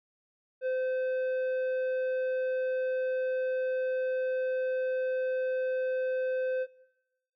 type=tone with tanh clipping; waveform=sine; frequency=515 Hz; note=C5; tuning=28 cents flat; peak=-29 dBFS; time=0.61-6.67 s; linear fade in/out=50 ms; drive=8 dB; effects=noise-tail reverb RT60 1.0 s tail -21 dB re dry